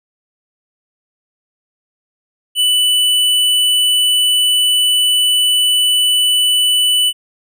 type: tone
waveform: square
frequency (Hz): 2980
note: F#7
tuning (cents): +12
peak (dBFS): -11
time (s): 2.55-7.13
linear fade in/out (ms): 50
effects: none